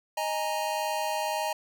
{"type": "chord", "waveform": "square", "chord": "D# suspended fourth", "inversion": "none", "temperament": "equal", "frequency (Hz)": [622.3, 830.6, 932.3], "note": ["D#5", "G#5", "A#5"], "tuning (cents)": [0, 0, 0], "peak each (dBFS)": -33, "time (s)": [0.17, 1.53], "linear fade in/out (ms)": 5, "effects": []}